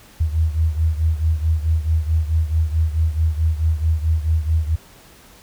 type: beating tone pair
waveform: sine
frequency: 78.6 / 83.2 Hz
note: D#2 / E2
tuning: +18 / +17 cents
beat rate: 4.6 Hz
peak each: -17 / -21 dBFS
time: 0.2-4.76 s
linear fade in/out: 10 ms
effects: pink hiss -47 dBFS RMS until 5.42 s